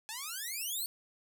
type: exponential sweep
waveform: 5% pulse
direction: up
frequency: 843 to 4494 Hz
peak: -27 dBFS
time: 0.09-0.86 s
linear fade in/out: 0 ms
effects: none